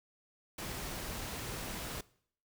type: noise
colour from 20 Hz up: pink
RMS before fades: -41 dBFS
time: 0.58-2.01 s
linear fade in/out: 5 ms
effects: noise-tail reverb RT60 0.6 s tail -21 dB re dry